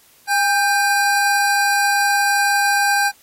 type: tone pair together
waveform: square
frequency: 811.7 / 1570 Hz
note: G#5 / G6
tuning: -40 / +2 cents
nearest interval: major seventh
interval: 1142 cents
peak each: -18 dBFS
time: 0.27-3.12 s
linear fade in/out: 50 ms
effects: white hiss -52 dBFS RMS until 3.22 s + AAC 48 kbps